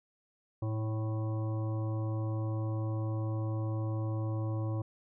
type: harmonic tone with a mistuned harmonic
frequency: 110 Hz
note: A2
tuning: in tune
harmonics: 1 / 3 / 5 / 7 / 9 / 10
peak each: -31 / -40 / -44 / -51 / -51 / -52 dBFS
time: 0.62-4.82 s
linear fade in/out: 5 ms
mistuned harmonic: 3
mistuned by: -23 cents
effects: none